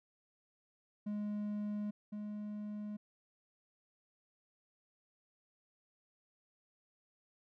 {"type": "tone pair in turn", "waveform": "triangle", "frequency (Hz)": [208.2, 209.2], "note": ["G#3", "G#3"], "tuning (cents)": [5, 13], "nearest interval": "unison", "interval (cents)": 8, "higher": "second", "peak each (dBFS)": [-34, -38], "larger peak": "first", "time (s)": [[1.06, 1.91], [2.12, 2.97]], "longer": "neither", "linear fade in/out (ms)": 10, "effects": []}